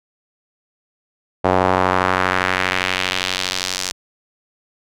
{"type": "tone with band-pass filter sweep", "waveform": "sawtooth", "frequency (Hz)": 92.5, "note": "F#2", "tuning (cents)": 0, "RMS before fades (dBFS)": -19, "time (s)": [1.44, 3.92], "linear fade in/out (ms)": 10, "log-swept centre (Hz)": [710, 6000], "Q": 1.4, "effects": []}